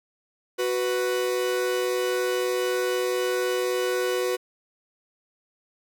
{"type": "tone pair together", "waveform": "45% pulse", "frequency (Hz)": [370, 493.9], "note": ["F#4", "B4"], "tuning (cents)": [0, 0], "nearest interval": "perfect fourth", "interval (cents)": 500, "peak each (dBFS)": -26, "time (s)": [0.58, 4.37], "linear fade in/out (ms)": 20, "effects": []}